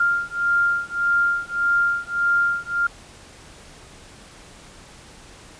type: beating tone pair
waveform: sine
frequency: 1396.9 / 1398.6 Hz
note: F6 / F6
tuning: 0 / +2 cents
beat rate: 1.7 Hz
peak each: -21 dBFS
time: 0-2.87 s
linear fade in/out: 5 ms
effects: pink hiss -45 dBFS RMS until 5.59 s + resampled to 22050 Hz